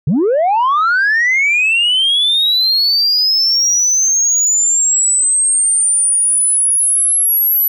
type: linear sweep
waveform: sine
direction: up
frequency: 121.7 to 11880 Hz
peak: -8 dBFS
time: 0.07-7.68 s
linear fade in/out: 5 ms
effects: tanh soft clip ceiling -8 dBFS